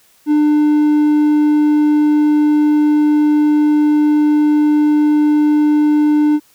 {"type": "tone", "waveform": "triangle", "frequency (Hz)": 299.3, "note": "D4", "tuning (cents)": 33, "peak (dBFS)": -7, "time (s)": [0.26, 6.4], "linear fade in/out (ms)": 50, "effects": ["white hiss -52 dBFS RMS until 6.54 s"]}